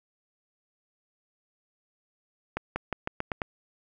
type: accelerating click train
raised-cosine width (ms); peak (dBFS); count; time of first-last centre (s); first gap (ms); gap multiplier
0.5; -14; 7; 2.57-3.418; 190; 0.88
effects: none